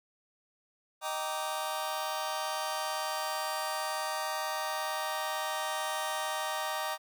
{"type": "chord", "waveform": "sawtooth", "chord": "Eb major seventh", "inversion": "none", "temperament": "just", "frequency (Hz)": [622.3, 777.8, 933.4, 1166.7], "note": ["Eb5", "G5", "Bb5", "D6"], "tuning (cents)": [0, -14, 2, -12], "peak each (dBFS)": -34, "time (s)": [1.01, 6.98], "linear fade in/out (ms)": 50, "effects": []}